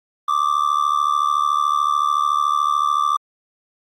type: tone with amplitude modulation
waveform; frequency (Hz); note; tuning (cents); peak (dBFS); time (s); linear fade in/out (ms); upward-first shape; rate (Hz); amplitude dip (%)
triangle; 1174.7; D6; 0; -10; 0.28-3.17; 5; sine; 73.7; 90
effects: Opus 32 kbps